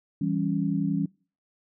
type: chord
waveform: sine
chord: C# diminished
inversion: first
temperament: equal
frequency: 164.81 / 196 / 277.2 Hz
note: E3 / G3 / C#4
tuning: 0 / 0 / 0 cents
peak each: -28 dBFS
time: 0.21-1.06 s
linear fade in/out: 5 ms
effects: noise-tail reverb RT60 0.4 s tail -25 dB re dry